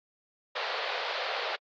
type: band-pass noise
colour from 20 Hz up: pink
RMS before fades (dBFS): -34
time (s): 0.55-1.56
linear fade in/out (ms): 10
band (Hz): 470 to 4600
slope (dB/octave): 48
effects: AAC 32 kbps